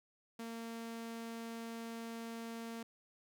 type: tone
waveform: sawtooth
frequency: 229.3 Hz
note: A#3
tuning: 28 cents flat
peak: -39 dBFS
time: 0.39-2.83 s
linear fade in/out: 5 ms
effects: none